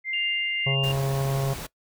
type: tone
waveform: sine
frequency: 2093 Hz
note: C7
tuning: in tune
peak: -27 dBFS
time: 0.04-0.76 s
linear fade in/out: 50 ms
type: tone with tremolo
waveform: sine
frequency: 2800 Hz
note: F7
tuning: 4 cents sharp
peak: -24 dBFS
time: 0.13-0.92 s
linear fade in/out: 5 ms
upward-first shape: triangle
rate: 1.9 Hz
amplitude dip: 40%
type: harmonic tone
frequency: 136.4 Hz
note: C#3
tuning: 28 cents flat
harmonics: 1 / 3 / 4 / 5 / 6 / 7 / 8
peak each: -23 / -34 / -34 / -36 / -42 / -43 / -42 dBFS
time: 0.66-1.54 s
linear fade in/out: 10 ms
type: noise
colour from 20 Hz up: pink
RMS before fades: -36 dBFS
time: 0.83-1.67 s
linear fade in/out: 10 ms
effects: noise-tail reverb RT60 0.1 s tail -20 dB re dry